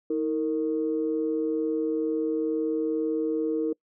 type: tone pair together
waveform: sine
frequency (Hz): 318 / 460.2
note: D#4 / A#4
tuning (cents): +38 / -22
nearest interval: tritone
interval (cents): 640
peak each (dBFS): -26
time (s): 0.1-3.73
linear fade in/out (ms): 5
effects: noise-tail reverb RT60 0.1 s tail -26 dB re dry + tanh soft clip ceiling -16 dBFS